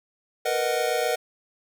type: chord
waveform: square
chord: B major seventh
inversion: third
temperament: equal with one note detuned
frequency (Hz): 466.2 / 493.9 / 619.4 / 740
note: A#4 / B4 / D#5 / F#5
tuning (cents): 0 / 0 / -8 / 0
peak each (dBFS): -29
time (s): 0.45-1.16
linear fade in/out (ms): 10
effects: none